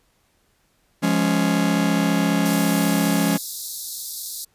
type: chord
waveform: 45% pulse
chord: Db major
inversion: first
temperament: just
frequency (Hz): 173.24 / 207.9 / 277.2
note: F3 / Ab3 / Db4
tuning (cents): -14 / +2 / 0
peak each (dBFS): -22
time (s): 1.02-3.38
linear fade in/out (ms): 20
type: high-pass noise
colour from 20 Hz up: white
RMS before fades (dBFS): -30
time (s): 2.45-4.45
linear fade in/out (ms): 10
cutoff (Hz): 3700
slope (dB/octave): 96
effects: pink hiss -64 dBFS RMS until 4.54 s + resampled to 32000 Hz